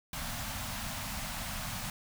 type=band-stop noise; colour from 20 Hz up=pink; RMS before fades=-38 dBFS; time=0.13-1.9 s; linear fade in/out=2 ms; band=260 to 600 Hz; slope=48 dB/octave; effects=none